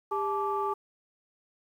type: tone cluster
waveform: sine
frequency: 400.2 / 865 / 1169 Hz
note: G4 / A5 / D6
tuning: +36 / -30 / -8 cents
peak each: -31 dBFS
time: 0.11-0.74 s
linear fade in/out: 10 ms
effects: tanh soft clip ceiling -18 dBFS + 10-bit